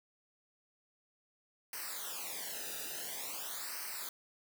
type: noise with flanger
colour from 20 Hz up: white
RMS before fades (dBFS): -42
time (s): 1.73-4.09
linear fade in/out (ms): 2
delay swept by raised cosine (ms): 0.28 to 0.93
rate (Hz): 0.48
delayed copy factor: -1
effects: none